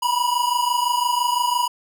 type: tone pair together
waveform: square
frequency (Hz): 961.9 / 987.8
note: B5 / B5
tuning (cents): -46 / 0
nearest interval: unison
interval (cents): 46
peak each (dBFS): -22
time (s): 0.02-1.68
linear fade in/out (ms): 10
effects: none